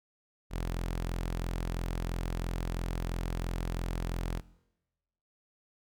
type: tone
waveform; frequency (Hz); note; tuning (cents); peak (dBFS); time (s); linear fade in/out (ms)
sawtooth; 42.98; F1; -27; -28; 0.5-4.42; 50
effects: noise-tail reverb RT60 1.0 s tail -20 dB re dry